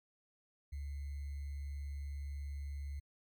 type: tone with sample-and-hold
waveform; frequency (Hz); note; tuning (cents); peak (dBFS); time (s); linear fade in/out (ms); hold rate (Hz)
sine; 70.8; C#2; +37; -39; 0.72-3; 10; 2100
effects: MP3 96 kbps